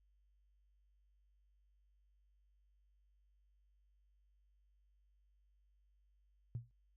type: tone with exponential decay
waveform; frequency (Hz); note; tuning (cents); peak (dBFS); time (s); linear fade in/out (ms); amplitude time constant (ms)
sine; 118; A#2; +22; -35; 6.55-6.71; 0; 33
effects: tanh soft clip ceiling -31 dBFS + added 50 Hz sine -70 dBFS peak until 6.96 s